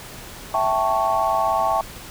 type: chord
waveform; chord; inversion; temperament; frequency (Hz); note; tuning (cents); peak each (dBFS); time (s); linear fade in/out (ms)
sine; A dominant seventh; second; equal; 659.3 / 784 / 880 / 1108.7; E5 / G5 / A5 / C#6; 0 / 0 / 0 / 0; -23; 0.54-1.81; 2
effects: pink hiss -38 dBFS RMS until 2.1 s